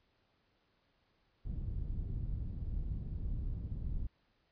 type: low-pass noise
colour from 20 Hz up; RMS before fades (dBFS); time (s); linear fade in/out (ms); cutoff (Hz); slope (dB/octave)
pink; -38; 1.45-4.07; 5; 110; 12
effects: pink hiss -75 dBFS RMS until 4.51 s + resampled to 11025 Hz